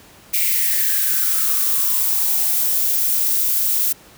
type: noise with high-pass filter sweep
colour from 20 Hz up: violet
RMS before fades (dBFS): -18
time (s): 0.33-3.93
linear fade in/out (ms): 10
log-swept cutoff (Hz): 2300 to 350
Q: 6.9
effects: pink hiss -46 dBFS RMS until 4.17 s + high-pass 60 Hz 12 dB/octave